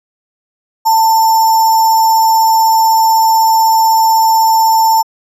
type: tone with sample-and-hold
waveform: sine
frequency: 892 Hz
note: A5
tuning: 23 cents sharp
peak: -6 dBFS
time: 0.85-5.03 s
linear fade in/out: 20 ms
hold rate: 6300 Hz
effects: resampled to 32000 Hz